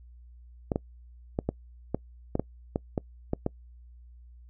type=clicks; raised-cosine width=2 ms; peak=-13 dBFS; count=11; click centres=0.718 / 0.759 / 1.389 / 1.49 / 1.946 / 2.354 / 2.396 / 2.759 / 2.978 / 3.334 / 3.464 s; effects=noise-tail reverb RT60 0.1 s tail -25 dB re dry + added 60 Hz sine -48 dBFS peak until 4.49 s